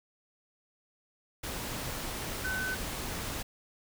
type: tone in noise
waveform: sine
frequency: 1516 Hz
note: F#6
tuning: 42 cents sharp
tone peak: -32 dBFS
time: 2.44-2.75 s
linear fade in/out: 10 ms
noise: pink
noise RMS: -37 dBFS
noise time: 1.43-3.43 s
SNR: +2 dB
effects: none